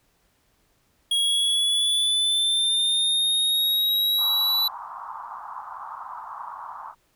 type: linear sweep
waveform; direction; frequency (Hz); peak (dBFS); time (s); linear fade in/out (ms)
square; up; 3297 to 3966; -20; 1.11-4.68; 5
type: band-pass noise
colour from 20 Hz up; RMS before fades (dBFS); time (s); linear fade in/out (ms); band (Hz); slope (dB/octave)
pink; -37; 4.17-6.95; 50; 870 to 1200; 48
effects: pink hiss -66 dBFS RMS until 7.15 s